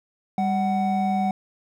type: tone pair together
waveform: triangle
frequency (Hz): 197.85 / 747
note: G3 / F#5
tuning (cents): +16 / +16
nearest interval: octave + major seventh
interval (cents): 2300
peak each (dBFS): -21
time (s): 0.38-1.31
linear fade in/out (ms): 2
effects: none